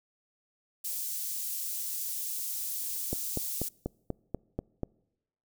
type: high-pass noise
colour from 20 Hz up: white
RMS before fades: -35 dBFS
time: 0.84-3.69 s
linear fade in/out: 10 ms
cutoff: 6700 Hz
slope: 12 dB/octave
type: click train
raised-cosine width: 2 ms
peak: -18 dBFS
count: 8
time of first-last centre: 3.13-4.833 s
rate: 4.11 Hz
effects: noise-tail reverb RT60 0.9 s tail -26 dB re dry